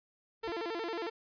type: noise with exponential growth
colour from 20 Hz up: brown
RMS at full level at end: -43 dBFS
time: 0.41-0.5 s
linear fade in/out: 5 ms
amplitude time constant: 18 ms
type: tone with vibrato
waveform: sawtooth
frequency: 392 Hz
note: G4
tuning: in tune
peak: -31 dBFS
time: 0.43-1.1 s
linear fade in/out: 10 ms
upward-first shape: square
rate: 11 Hz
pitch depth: 240 cents each way
effects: resampled to 11025 Hz